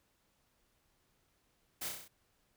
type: noise with echo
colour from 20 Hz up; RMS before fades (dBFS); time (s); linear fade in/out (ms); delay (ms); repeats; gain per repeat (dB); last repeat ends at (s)
white; -40; 1.81-1.89; 10; 32; 6; -3; 2.082
effects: pink hiss -75 dBFS RMS until 2.56 s